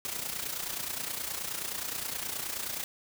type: noise with amplitude modulation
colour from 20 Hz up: white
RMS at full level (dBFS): -33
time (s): 0.05-2.84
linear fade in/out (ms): 0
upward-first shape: sine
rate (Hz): 29.5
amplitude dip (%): 65
effects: none